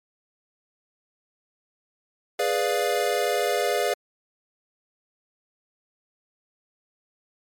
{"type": "chord", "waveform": "square", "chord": "G# diminished seventh", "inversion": "none", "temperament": "equal", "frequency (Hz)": [415.3, 493.9, 587.3, 698.5], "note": ["G#4", "B4", "D5", "F5"], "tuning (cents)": [0, 0, 0, 0], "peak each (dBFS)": -28, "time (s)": [2.39, 3.94], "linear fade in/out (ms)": 5, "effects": ["MP3 64 kbps"]}